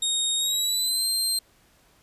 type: tone with pitch glide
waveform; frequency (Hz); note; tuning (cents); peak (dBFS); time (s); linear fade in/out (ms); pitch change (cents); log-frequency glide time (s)
25% pulse; 3729 to 4162; A#7 to C8; 0 to -10; -18; 0.02-1.39; 5; +190; 0.37-1.07
effects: pink hiss -60 dBFS RMS until 2.02 s + resampled to 32000 Hz